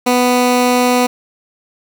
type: tone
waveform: 15% pulse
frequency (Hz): 247.8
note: B3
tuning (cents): +6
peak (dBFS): -4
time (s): 0.06-1.07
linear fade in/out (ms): 10
effects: none